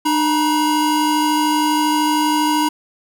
square tone pair together, 302.4 / 960 Hz, D#4 / B5, -49 / -49 cents, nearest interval octave + minor sixth, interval 2000 cents, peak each -18 dBFS, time 0.05-2.69 s, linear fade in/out 10 ms, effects none

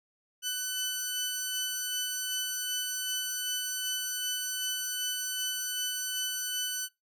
15% pulse tone pair together, 1501.3 / 3000 Hz, F#6 / F#7, +25 / +23 cents, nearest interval octave, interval 1198 cents, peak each -30 / -25 dBFS, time 0.42-6.89 s, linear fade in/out 50 ms, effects noise-tail reverb RT60 0.2 s tail -23 dB re dry

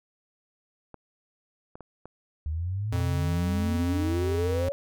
clicks, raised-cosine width 1 ms, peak -28 dBFS, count 6, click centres 0.943 / 1.755 / 1.807 / 2.056 / 2.96 / 3.003 s
sine exponential sweep, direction up, 73.9 to 569 Hz, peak -27 dBFS, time 2.46-4.72 s, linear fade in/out 0 ms
square tone, 87.31 Hz, F2, in tune, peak -27 dBFS, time 2.92-4.69 s, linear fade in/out 5 ms
effects none

